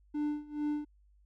triangle tone with tremolo, 297 Hz, D4, 20 cents sharp, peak -27 dBFS, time 0.14-0.85 s, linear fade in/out 10 ms, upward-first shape sine, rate 2.3 Hz, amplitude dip 90%, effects added 50 Hz sine -61 dBFS peak until 1.25 s

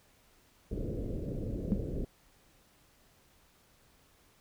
pink low-pass noise, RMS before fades -36 dBFS, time 0.71-2.05 s, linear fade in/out 5 ms, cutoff 540 Hz, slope 48 dB/octave
sine tone with exponential decay, 200 Hz, G3, 35 cents sharp, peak -20 dBFS, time 1.72-1.8 s, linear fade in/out 0 ms, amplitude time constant 17 ms
effects pink hiss -65 dBFS RMS until 4.4 s

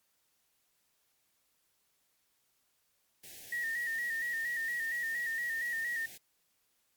white band-stop noise, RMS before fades -50 dBFS, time 3.23-6.18 s, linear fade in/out 10 ms, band 830 to 1600 Hz, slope 96 dB/octave
sine tone with vibrato, 1864.7 Hz, A#6, in tune, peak -32 dBFS, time 3.52-6.06 s, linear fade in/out 5 ms, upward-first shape square, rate 4.3 Hz, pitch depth 43 cents each way
effects white hiss -75 dBFS RMS until 6.96 s + MP3 96 kbps

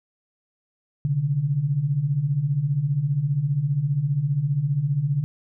sine beating tone pair, 130.8 / 145.8 Hz, C3 / D3, 0 / -12 cents, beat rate 15 Hz, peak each -26 / -21 dBFS, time 1.05-5.24 s, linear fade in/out 0 ms, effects none

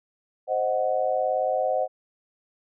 sine chord, C diminished, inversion none, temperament equal, 523.3 / 622.3 / 740 Hz, C5 / Eb5 / Gb5, 0 / 0 / 0 cents, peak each -26 dBFS, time 0.47-1.88 s, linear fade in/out 50 ms, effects none

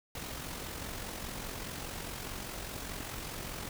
pink noise with amplitude modulation, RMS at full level -39 dBFS, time 0.15-3.69 s, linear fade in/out 2 ms, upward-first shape sine, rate 44.9 Hz, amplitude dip 45%, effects none

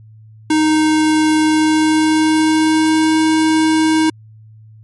square tone with pitch glide, 310.7 to 315.8 Hz, D#4 to D#4, -2 to +26 cents, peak -11 dBFS, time 0.5-4.1 s, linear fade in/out 5 ms, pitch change +28 cents, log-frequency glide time 1.46-3.2 s, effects added 109 Hz sine -38 dBFS peak until 4.83 s + MP3 48 kbps

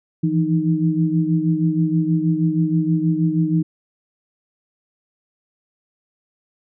sine tone cluster, 162.7 / 169 / 311 Hz, E3 / E3 / D#4, -22 / +43 / -1 cents, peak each -20 / -20 / -20 dBFS, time 0.23-3.63 s, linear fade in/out 10 ms, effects none

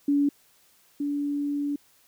sine tone pair in turn, 285.5 / 287.7 Hz, D4 / D4, -49 / -36 cents, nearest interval unison, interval 13 cents, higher second, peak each -19 / -25 dBFS, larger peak first, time 0.08-0.29 / 1-1.76 s, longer second, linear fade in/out 5 ms, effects white hiss -61 dBFS RMS until 2.07 s

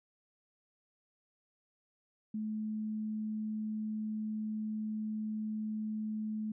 sine tone, 215.6 Hz, A3, 35 cents flat, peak -34 dBFS, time 2.34-6.52 s, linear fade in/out 5 ms, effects none

